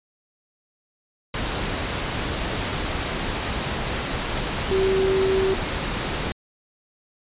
sine tone in noise, 383.1 Hz, G4, 40 cents flat, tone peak -18 dBFS, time 4.71-5.54 s, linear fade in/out 2 ms, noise pink, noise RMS -26 dBFS, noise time 1.34-6.32 s, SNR +5 dB, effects resampled to 8000 Hz

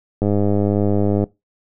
click train, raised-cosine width 2 ms, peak -6 dBFS, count 105, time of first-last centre 0.22-1.24 s, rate 102 Hz, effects noise-tail reverb RT60 0.2 s tail -21 dB re dry

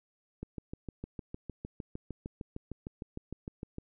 click train, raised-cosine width 3 ms, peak -26 dBFS, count 23, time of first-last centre 0.43-3.784 s, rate 6.56 Hz, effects none

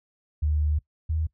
sine tone pair in turn, 75.4 / 79.18 Hz, D2 / D#2, +46 / +31 cents, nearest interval minor second, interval 85 cents, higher second, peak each -21 / -23 dBFS, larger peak first, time 0.42-0.79 / 1.09-1.27 s, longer first, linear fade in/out 10 ms, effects noise-tail reverb RT60 0.1 s tail -20 dB re dry

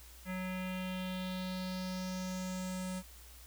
square tone with low-pass filter sweep, 185 Hz, F#3, in tune, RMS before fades -39 dBFS, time 0.25-3.03 s, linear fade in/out 50 ms, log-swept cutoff 2100 to 9500 Hz, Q 3.2, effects added 60 Hz sine -54 dBFS peak until 3.46 s + white hiss -57 dBFS RMS until 3.46 s

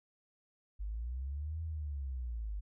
sine linear two-way sweep, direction up then down, 48.69 to 82.1 to 48.69 Hz, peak -36 dBFS, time 0.79-2.61 s, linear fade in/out 20 ms, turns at 1.62 s, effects none

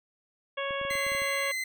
harmonic tone, 554 Hz, C#5, 1 cent flat, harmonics 1 / 2 / 3 / 4 / 5 / 6, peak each -33 / -36 / -38 / -39 / -40 / -41 dBFS, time 0.57-1.52 s, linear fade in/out 10 ms
clicks, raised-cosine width 3 ms, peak -33 dBFS, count 9, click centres 0.708 / 0.814 / 0.851 / 0.91 / 0.954 / 1.066 / 1.119 / 1.15 / 1.219 s
40% pulse tone, 2055 Hz, C7, 32 cents flat, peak -29 dBFS, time 0.9-1.64 s, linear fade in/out 5 ms
effects none

